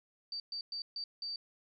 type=tone bursts at uneven times; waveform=sine; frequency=4627 Hz; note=D8; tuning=27 cents flat; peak=-37 dBFS; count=5; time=0.32-0.4 / 0.52-0.61 / 0.72-0.82 / 0.96-1.04 / 1.22-1.36 s; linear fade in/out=2 ms; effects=none